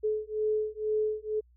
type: beating tone pair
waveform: sine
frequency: 428.2 / 430.3 Hz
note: A4 / A4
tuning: -47 / -39 cents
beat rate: 2.1 Hz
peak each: -30 dBFS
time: 0.03-1.41 s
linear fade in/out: 20 ms
effects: added 60 Hz sine -58 dBFS peak until 1.56 s